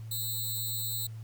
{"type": "tone with amplitude modulation", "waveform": "5% pulse", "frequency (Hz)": 3999, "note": "B7", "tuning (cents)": 21, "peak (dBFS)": -20, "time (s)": [0.11, 1.07], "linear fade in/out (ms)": 5, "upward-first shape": "sine", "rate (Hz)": 289, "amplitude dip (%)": 100, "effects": ["added 111 Hz sine -39 dBFS peak until 1.23 s", "pink hiss -61 dBFS RMS until 1.23 s"]}